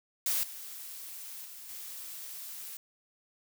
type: noise with level steps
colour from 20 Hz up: blue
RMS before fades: -30 / -44 / -47 / -43 dBFS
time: 0.26-2.77 s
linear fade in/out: 2 ms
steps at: 0.43 / 1.45 / 1.69 s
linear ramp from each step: 5 ms
effects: none